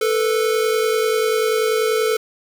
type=tone pair together; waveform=square; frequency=439.8 / 490.1 Hz; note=A4 / B4; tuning=-1 / -13 cents; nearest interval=major second; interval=188 cents; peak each=-18 / -23 dBFS; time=0.01-2.17 s; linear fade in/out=5 ms; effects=none